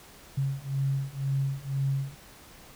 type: beating tone pair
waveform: sine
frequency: 135.6 / 137.6 Hz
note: C#3 / C#3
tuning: -38 / -12 cents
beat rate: 2 Hz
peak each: -30 / -29 dBFS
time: 0.37-2.15 s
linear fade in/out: 10 ms
effects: pink hiss -51 dBFS RMS until 2.75 s